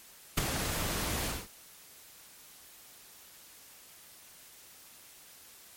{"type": "noise with ADSR envelope", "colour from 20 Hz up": "pink", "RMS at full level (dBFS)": -24, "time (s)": [0.37, 1.48], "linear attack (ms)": 11, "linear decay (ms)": 11, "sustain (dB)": -9, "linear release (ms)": 220, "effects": ["white hiss -54 dBFS RMS until 5.76 s", "MP3 64 kbps"]}